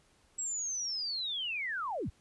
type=linear sweep; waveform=sine; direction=down; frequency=7760 to 31.16 Hz; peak=-33 dBFS; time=0.38-2.1 s; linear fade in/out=10 ms; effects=pink hiss -67 dBFS RMS until 2.2 s + resampled to 24000 Hz